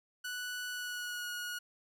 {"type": "tone with pitch glide", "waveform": "sawtooth", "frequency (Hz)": [1480, 1449.5], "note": ["F#6", "F#6"], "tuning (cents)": [0, -36], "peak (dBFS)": -34, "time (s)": [0.24, 1.59], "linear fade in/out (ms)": 10, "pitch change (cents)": -36, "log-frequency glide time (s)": [0.69, 1.28], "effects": []}